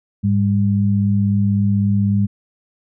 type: tone pair together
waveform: sine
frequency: 103.77 / 200 Hz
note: G#2 / G3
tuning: -1 / +35 cents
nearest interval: major seventh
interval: 1136 cents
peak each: -16 dBFS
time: 0.23-2.27 s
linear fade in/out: 20 ms
effects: none